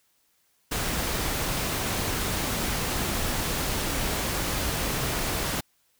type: noise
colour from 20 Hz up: pink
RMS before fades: -28 dBFS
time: 0.71-5.61 s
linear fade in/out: 10 ms
effects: white hiss -68 dBFS RMS until 5.99 s